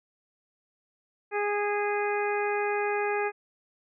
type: harmonic tone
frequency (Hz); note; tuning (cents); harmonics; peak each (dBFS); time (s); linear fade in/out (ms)
412.2; G#4; -13; 1 / 2 / 3 / 4 / 5 / 6; -28 / -31 / -37 / -35 / -37 / -37; 1.31-3.32; 50
effects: none